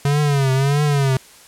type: tone with vibrato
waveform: square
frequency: 140 Hz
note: C#3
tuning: 18 cents sharp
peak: -15 dBFS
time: 0.05-1.17 s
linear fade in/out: 2 ms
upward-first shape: triangle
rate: 1.6 Hz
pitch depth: 120 cents each way
effects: white hiss -45 dBFS RMS until 1.47 s + low-pass 11000 Hz 12 dB/octave